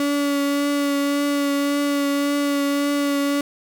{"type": "tone with vibrato", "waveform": "35% pulse", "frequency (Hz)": 284.5, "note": "C#4", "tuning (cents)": 45, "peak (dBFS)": -17, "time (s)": [0, 3.41], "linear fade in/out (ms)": 2, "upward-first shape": "triangle", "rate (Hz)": 1.8, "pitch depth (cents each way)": 17, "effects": []}